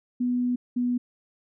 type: tone pair in turn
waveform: sine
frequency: 246.6 / 245.4 Hz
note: B3 / B3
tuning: -2 / -11 cents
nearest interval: unison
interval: 9 cents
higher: first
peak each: -22 / -22 dBFS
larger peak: neither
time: 0.2-0.56 / 0.76-0.98 s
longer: first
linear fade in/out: 10 ms
effects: none